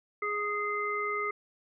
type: harmonic tone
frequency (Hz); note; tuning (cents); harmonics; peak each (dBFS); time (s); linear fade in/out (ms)
415.3; G#4; 0; 1 / 3 / 5; -35 / -32 / -34; 0.22-1.31; 5
effects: none